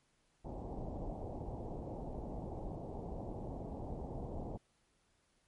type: low-pass noise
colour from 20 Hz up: pink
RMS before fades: -43 dBFS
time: 0.44-4.58 s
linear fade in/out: 20 ms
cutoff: 860 Hz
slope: 48 dB/octave
effects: pink hiss -75 dBFS RMS until 5.47 s + MP3 48 kbps